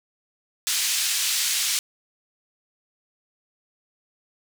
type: band-pass noise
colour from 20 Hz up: white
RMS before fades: -24 dBFS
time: 0.67-1.79 s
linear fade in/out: 0 ms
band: 2500 to 8100 Hz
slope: 12 dB/octave
effects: none